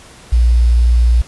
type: tone with quantisation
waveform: sine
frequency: 59.2 Hz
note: A#1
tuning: 27 cents sharp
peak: -7 dBFS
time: 0.32-1.22 s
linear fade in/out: 10 ms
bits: 6
effects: pink hiss -40 dBFS RMS until 1.27 s + resampled to 24000 Hz